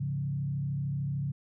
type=tone with frequency modulation; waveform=sine; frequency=139.9 Hz; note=C#3; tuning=16 cents sharp; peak=-29 dBFS; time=0-1.32 s; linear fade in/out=10 ms; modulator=33.4 Hz; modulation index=0.68; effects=none